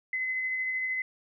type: tone with tremolo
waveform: sine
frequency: 2037 Hz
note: C7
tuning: 47 cents flat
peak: -27 dBFS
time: 0.13-1.02 s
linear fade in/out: 2 ms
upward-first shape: sine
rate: 13 Hz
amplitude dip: 25%
effects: none